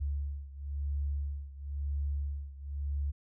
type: beating tone pair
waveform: sine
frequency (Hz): 70.8 / 71.78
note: C#2 / D2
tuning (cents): +37 / -39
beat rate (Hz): 0.98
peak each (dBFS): -34 / -37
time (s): 0-3.12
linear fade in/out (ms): 20
effects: none